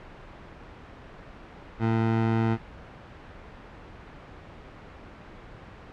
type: tone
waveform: 20% pulse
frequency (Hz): 113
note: A2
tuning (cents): +47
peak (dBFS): -17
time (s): 1.79-2.58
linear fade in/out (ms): 50
effects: pink hiss -45 dBFS RMS until 5.92 s + low-pass 2000 Hz 12 dB/octave